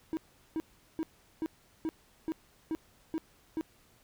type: tone bursts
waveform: triangle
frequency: 320 Hz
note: D#4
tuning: 49 cents sharp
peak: -28 dBFS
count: 9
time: 0.13-3.61 s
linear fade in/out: 0 ms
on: 40 ms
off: 390 ms
effects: pink hiss -64 dBFS RMS until 4.03 s